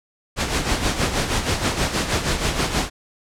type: noise with tremolo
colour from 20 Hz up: pink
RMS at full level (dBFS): -19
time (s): 0.36-2.9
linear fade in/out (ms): 50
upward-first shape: sine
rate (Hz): 6.3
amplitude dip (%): 60
effects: low-pass 8000 Hz 12 dB/octave